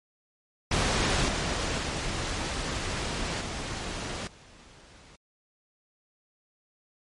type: noise with level steps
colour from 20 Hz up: pink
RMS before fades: -25 / -29 / -31 / -34 / -52 dBFS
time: 0.71-5.16 s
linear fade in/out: 5 ms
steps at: 1.28 / 1.78 / 3.41 / 4.27 s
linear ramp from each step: 2 ms
effects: low-pass 7000 Hz 12 dB/octave + MP3 48 kbps